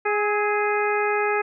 harmonic tone with a mistuned harmonic, 415.3 Hz, G#4, in tune, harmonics 1 / 2 / 3 / 4 / 5 / 6, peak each -23 / -26 / -28 / -29 / -30 / -31 dBFS, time 0.05-1.42 s, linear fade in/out 10 ms, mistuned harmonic 3, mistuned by +42 cents, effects none

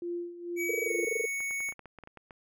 sine tone with tremolo, 347 Hz, F4, 11 cents flat, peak -31 dBFS, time 0.02-1.05 s, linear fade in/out 2 ms, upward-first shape sine, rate 2.2 Hz, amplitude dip 75%
square tone with pitch glide, 2272 to 2220 Hz, C#7 to C#7, +42 to +2 cents, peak -32 dBFS, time 0.56-1.74 s, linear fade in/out 50 ms, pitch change -40 cents, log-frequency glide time 0.85-0.91 s
sine tone bursts, 453.4 Hz, A#4, 48 cents flat, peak -26 dBFS, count 14, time 0.69-1.256 s, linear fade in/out 5 ms, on 20 ms, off 22 ms
clicks, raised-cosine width 0.5 ms, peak -32 dBFS, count 12, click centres 1.405 / 1.509 / 1.605 / 1.689 / 1.724 / 1.793 / 1.857 / 1.987 / 2.037 / 2.074 / 2.173 / 2.308 s
effects none

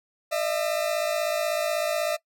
40% pulse tone pair together, 607 / 663.2 Hz, D#5 / E5, -43 / +10 cents, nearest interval major second, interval 153 cents, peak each -26 dBFS, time 0.31-2.17 s, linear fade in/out 20 ms, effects noise-tail reverb RT60 0.1 s tail -21 dB re dry

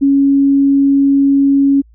sine tone, 277.2 Hz, C#4, in tune, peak -7 dBFS, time 0.01-1.82 s, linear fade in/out 20 ms, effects added 56 Hz sine -42 dBFS peak until 1.94 s

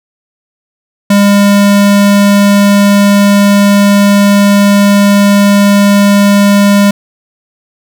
square tone, 201.9 Hz, G#3, 49 cents flat, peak -4 dBFS, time 1.1-6.91 s, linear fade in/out 5 ms, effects none

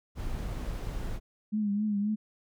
brown noise, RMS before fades -34 dBFS, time 0.15-1.2 s, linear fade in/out 50 ms
sine tone with vibrato, 207.7 Hz, G#3, in tune, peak -26 dBFS, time 1.52-2.16 s, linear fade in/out 20 ms, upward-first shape triangle, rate 3.8 Hz, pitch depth 72 cents each way
effects none

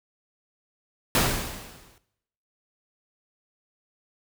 pink noise with exponential decay, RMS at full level -19 dBFS, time 1.15-1.98 s, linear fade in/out 1 ms, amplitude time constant 180 ms, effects noise-tail reverb RT60 0.8 s tail -17 dB re dry

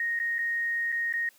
sine tone with dropouts, 1864.7 Hz, A#6, in tune, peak -26 dBFS, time 0-1.29 s, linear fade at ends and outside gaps 2 ms, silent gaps 0.191-0.199 / 0.384-0.389 / 0.92-0.924 / 1.127-1.137 s, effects white hiss -60 dBFS RMS until 1.38 s + high-pass 150 Hz 12 dB/octave

